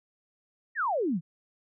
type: exponential sweep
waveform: sine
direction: down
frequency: 1947 to 147.6 Hz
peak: -25 dBFS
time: 0.75-1.21 s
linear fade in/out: 50 ms
effects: none